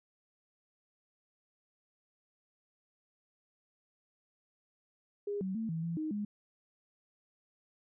sine tone with pitch steps, 408 / 189.4 / 223.7 / 162.7 / 167.7 / 311.2 / 207.2 Hz, G#4 / F#3 / A3 / E3 / E3 / D#4 / G#3, -31 / +41 / +29 / -22 / +30 / 0 / -4 cents, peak -33 dBFS, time 5.27-6.25 s, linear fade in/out 5 ms, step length 140 ms, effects none

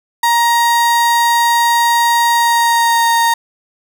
35% pulse tone with pitch glide, 940 to 928.1 Hz, A#5 to A#5, +14 to -8 cents, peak -8 dBFS, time 0.23-3.34 s, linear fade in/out 5 ms, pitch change -22 cents, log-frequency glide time 2.33-3.07 s, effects none

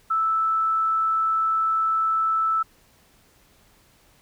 sine tone, 1316 Hz, E6, 3 cents flat, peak -19 dBFS, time 0.1-2.63 s, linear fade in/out 10 ms, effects pink hiss -58 dBFS RMS until 4.21 s

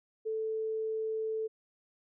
sine tone, 440 Hz, A4, in tune, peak -31 dBFS, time 0.25-1.48 s, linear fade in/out 20 ms, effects none

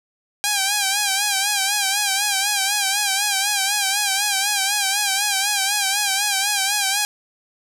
5% pulse tone with vibrato, 802 Hz, G5, 39 cents sharp, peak -6 dBFS, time 0.44-7.05 s, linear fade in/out 0 ms, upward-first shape sine, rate 4 Hz, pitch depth 76 cents each way, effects none

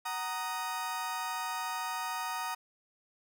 35% pulse chord, D# minor, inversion first, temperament just, 746.7 / 933.4 / 1244.5 Hz, F#5 / A#5 / D#6, +16 / +2 / 0 cents, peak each -39 / -35 / -37 dBFS, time 0.05-2.55 s, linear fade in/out 10 ms, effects none

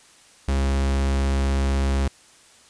45% pulse tone, 68 Hz, C#2, 33 cents flat, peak -19 dBFS, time 0.48-2.08 s, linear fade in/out 5 ms, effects white hiss -52 dBFS RMS until 2.69 s + resampled to 22050 Hz

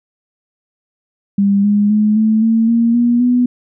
sine tone with pitch steps, 199.7 / 205.8 / 212.1 / 218.5 / 225.2 / 232.1 / 239.1 / 246.4 Hz, G3 / G#3 / G#3 / A3 / A3 / A#3 / A#3 / B3, +32 / -16 / +37 / -12 / +40 / -7 / +44 / -4 cents, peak -9 dBFS, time 1.38-3.46 s, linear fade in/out 5 ms, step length 260 ms, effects none

